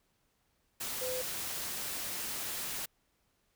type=tone in noise; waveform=sine; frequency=508 Hz; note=B4; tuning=49 cents sharp; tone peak=-35 dBFS; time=1.01-1.22 s; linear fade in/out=10 ms; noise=white; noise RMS=-38 dBFS; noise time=0.8-2.86 s; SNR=0 dB; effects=pink hiss -75 dBFS RMS until 3.55 s